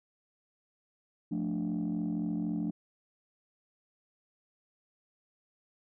sine chord, D minor, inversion first, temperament just, 176.2 / 220.2 / 293.7 Hz, F3 / A3 / D4, +16 / +2 / 0 cents, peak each -33 dBFS, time 1.31-2.71 s, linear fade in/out 10 ms, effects tanh soft clip ceiling -26 dBFS

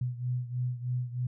sine beating tone pair, 123.47 / 126.67 Hz, B2 / B2, 0 / +44 cents, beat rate 3.2 Hz, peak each -31 / -35 dBFS, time 0.01-1.27 s, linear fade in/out 5 ms, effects none

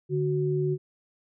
sine tone pair together, 146.83 / 370 Hz, D3 / F#4, 0 / 0 cents, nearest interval octave + major third, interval 1600 cents, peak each -26 dBFS, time 0.09-0.78 s, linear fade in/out 50 ms, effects none

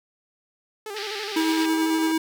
sawtooth tone with vibrato, 415.3 Hz, G#4, in tune, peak -28 dBFS, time 0.86-2.12 s, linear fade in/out 2 ms, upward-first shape square, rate 12 Hz, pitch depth 69 cents each way
white band-pass noise, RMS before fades -34 dBFS, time 0.96-1.66 s, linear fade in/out 5 ms, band 1500 to 5200 Hz, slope 48 dB/octave
square tone with tremolo, 321 Hz, E4, 46 cents flat, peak -20 dBFS, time 1.36-2.18 s, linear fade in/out 5 ms, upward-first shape sine, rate 9.1 Hz, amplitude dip 25%
effects none

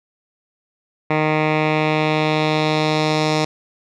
10% pulse tone with low-pass filter sweep, 154.5 Hz, D#3, 12 cents flat, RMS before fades -18 dBFS, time 1.1-3.45 s, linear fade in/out 5 ms, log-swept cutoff 2100 to 5300 Hz, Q 1.8, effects none

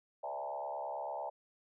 sine tone with frequency modulation, 736 Hz, F#5, 9 cents flat, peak -37 dBFS, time 0.23-1.3 s, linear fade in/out 10 ms, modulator 69 Hz, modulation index 2.7, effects none

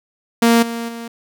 sawtooth tone with level steps, 232.3 Hz, A#3, 6 cents flat, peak -6 / -19 / -24 dBFS, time 0.42-1.08 s, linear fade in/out 5 ms, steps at 0.62 / 0.88 s, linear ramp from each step 10 ms, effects none

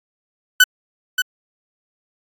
30% pulse tone with echo, 1500 Hz, F#6, 23 cents sharp, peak -4 dBFS, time 0.6-0.64 s, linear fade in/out 5 ms, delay 580 ms, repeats 1, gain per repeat -9 dB, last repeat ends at 1.22 s, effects AAC 64 kbps

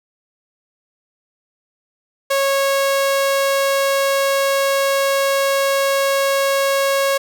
sawtooth tone, 550 Hz, C#5, 14 cents flat, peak -11 dBFS, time 2.3-7.18 s, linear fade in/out 10 ms, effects 8-bit

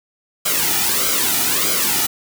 white noise with flanger, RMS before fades -18 dBFS, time 0.45-2.07 s, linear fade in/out 10 ms, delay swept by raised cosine 1.1 to 1.9 ms, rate 1.6 Hz, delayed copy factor -0.75, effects none

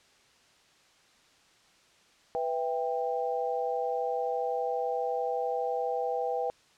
sine chord, E minor, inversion second, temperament just, 494.4 / 659.3 / 791.1 Hz, B4 / E5 / G5, +2 / 0 / +16 cents, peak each -31 / -35 / -32 dBFS, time 2.35-6.5 s, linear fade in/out 0 ms, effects white hiss -62 dBFS RMS until 6.77 s + low-pass 6000 Hz 12 dB/octave

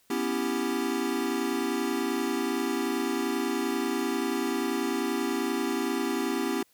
square chord, C# half-diminished seventh, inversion third, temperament equal, 246.9 / 277.2 / 329.6 / 392 Hz, B3 / C#4 / E4 / G4, 0 / 0 / 0 / 0 cents, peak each -33 dBFS, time 0.1-6.63 s, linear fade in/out 5 ms, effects white hiss -65 dBFS RMS until 6.73 s

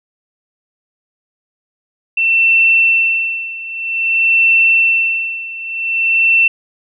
sine tone with tremolo, 2689 Hz, E7, 34 cents sharp, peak -7 dBFS, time 2.17-6.48 s, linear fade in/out 5 ms, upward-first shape sine, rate 0.52 Hz, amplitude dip 85%, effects none

